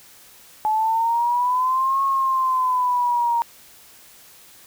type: exponential two-way sweep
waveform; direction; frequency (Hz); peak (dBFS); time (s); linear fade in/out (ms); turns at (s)
sine; up then down; 855 to 1093 to 932; -17; 0.65-3.42; 0; 2.03
effects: white hiss -48 dBFS RMS until 4.66 s